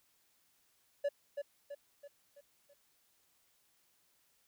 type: tone with echo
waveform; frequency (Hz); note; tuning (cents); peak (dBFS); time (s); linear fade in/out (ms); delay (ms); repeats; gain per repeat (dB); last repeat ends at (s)
triangle; 571; D5; -49; -28; 1.04-1.09; 10; 330; 5; -6; 2.74
effects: white hiss -73 dBFS RMS until 4.47 s